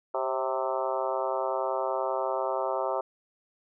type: harmonic tone with a mistuned harmonic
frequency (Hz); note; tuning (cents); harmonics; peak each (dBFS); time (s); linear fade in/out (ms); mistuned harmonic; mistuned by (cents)
130.4; C3; -5; 3 / 4 / 5 / 6 / 7 / 8 / 9 / 10; -35 / -32 / -32 / -36 / -34 / -39 / -38 / -40; 0.14-3.01; 5; 4; +42
effects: none